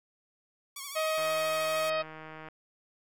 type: tone with vibrato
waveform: 5% pulse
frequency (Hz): 1114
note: C#6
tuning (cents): +8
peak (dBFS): -27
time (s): 0.76-1.9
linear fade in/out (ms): 5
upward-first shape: triangle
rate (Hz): 13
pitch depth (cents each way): 77
type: harmonic tone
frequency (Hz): 630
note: D#5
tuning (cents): +21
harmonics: 1 / 2 / 3 / 4 / 5 / 6 / 7 / 8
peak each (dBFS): -29 / -34 / -41 / -38 / -44 / -46 / -46 / -50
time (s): 0.95-2.03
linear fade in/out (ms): 20
type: click train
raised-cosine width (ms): 0.5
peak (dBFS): -30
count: 206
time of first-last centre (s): 1.18-2.486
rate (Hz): 157
effects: none